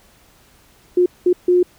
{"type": "tone bursts at uneven times", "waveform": "sine", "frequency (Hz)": 358.1, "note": "F4", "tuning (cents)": 43, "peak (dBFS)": -10, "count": 3, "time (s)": [[0.97, 1.06], [1.26, 1.33], [1.48, 1.63]], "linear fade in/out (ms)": 5, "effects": ["pink hiss -52 dBFS RMS until 1.78 s"]}